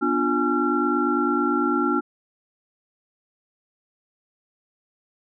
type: tone cluster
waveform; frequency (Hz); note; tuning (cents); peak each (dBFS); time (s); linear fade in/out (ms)
sine; 244.5 / 293.6 / 353 / 834 / 1366; B3 / D4 / F4 / G#5 / F6; -17 / 0 / +19 / +7 / -39; -26 / -24 / -25 / -31 / -24; 0.01-2.01; 20
effects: none